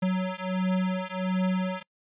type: beating tone pair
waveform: square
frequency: 185 / 186.4 Hz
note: F#3 / F#3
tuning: 0 / +13 cents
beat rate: 1.4 Hz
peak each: -29 dBFS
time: 0.02-1.83 s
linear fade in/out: 10 ms
effects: noise-tail reverb RT60 0.1 s tail -26 dB re dry + resampled to 8000 Hz